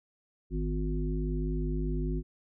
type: harmonic tone with a mistuned harmonic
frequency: 51 Hz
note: G#1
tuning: 31 cents flat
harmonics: 1 / 3 / 5 / 7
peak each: -30 / -35 / -37 / -38 dBFS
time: 0.5-2.23 s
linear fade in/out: 50 ms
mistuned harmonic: 3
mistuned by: +35 cents
effects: none